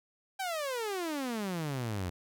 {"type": "exponential sweep", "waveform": "sawtooth", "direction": "down", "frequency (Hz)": [793, 85], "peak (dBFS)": -29, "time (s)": [0.39, 2.1], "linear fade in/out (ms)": 10, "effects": []}